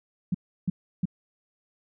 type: tone bursts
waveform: sine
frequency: 180.8 Hz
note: F#3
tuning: 40 cents flat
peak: -21 dBFS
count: 3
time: 0.32-1.055 s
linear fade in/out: 5 ms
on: 25 ms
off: 330 ms
effects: none